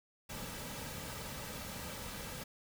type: noise with comb filter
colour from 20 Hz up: pink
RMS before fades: -44 dBFS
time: 0.29-2.44 s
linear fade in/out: 10 ms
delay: 2.8 ms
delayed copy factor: -0.5
effects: none